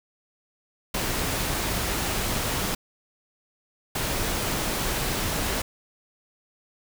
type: noise bursts at uneven times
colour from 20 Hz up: pink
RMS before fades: -27 dBFS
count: 2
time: 0.94-2.75 / 3.95-5.62 s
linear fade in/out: 5 ms
effects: none